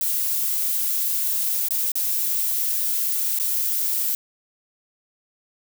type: noise with dropouts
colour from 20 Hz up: violet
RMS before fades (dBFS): -23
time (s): 0.01-4.15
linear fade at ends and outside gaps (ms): 1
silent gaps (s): 1.685-1.707 / 1.918-1.955 / 3.388-3.398
effects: none